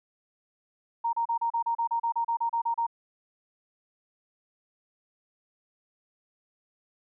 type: tone bursts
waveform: sine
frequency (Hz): 929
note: A#5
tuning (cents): -6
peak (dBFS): -24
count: 15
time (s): 1.04-2.867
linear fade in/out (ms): 10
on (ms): 91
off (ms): 33
effects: none